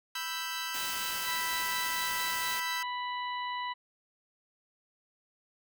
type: chord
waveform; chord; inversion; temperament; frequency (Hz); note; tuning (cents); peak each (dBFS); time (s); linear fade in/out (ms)
15% pulse; E minor; second; equal; 987.8 / 1318.5 / 1568; B5 / E6 / G6; 0 / 0 / 0; -32; 0.15-2.83; 5
type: noise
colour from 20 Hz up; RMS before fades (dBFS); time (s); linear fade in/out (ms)
white; -39; 0.74-2.6; 5
type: harmonic tone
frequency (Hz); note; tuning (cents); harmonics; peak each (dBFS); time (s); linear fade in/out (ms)
987.8; B5; 0; 1 / 2 / 3 / 4; -34 / -40 / -44 / -46; 1.26-3.74; 20
effects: none